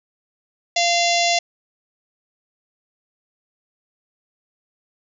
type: harmonic tone with a mistuned harmonic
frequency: 690 Hz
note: F5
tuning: 21 cents flat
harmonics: 1 / 3 / 4 / 5 / 6 / 7 / 8 / 9 / 10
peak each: -19 / -24 / -25 / -26 / -27 / -27 / -28 / -29 / -29 dBFS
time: 0.76-1.39 s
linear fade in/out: 5 ms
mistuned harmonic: 10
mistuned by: +19 cents
effects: none